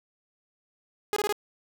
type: tone bursts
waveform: sawtooth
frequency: 415.3 Hz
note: G#4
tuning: in tune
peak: -21 dBFS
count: 4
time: 1.13-1.325 s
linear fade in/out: 0 ms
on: 33 ms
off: 21 ms
effects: none